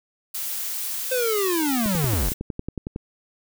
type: noise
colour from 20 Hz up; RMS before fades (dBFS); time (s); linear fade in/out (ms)
blue; -29; 0.34-2.34; 10
type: linear sweep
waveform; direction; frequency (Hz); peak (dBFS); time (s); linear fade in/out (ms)
square; down; 522 to 32.7; -22; 1.11-2.3; 10
type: click train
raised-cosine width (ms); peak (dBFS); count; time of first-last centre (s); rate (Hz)
3; -16; 13; 1.86-2.961; 10.9
effects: none